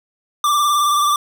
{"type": "tone with vibrato", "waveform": "square", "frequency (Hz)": 1174.7, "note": "D6", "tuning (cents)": 0, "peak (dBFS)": -14, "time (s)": [0.44, 1.16], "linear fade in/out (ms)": 2, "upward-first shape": "sine", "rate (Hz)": 19, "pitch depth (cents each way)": 37, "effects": []}